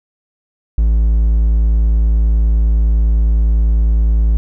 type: tone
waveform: triangle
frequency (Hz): 54.9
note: A1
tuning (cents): -3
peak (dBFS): -7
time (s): 0.78-4.37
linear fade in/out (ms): 0
effects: none